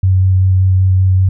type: tone with vibrato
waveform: sine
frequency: 93.8 Hz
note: F#2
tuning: 24 cents sharp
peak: -7 dBFS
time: 0.03-1.29 s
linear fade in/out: 5 ms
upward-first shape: square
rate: 5.2 Hz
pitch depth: 9 cents each way
effects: none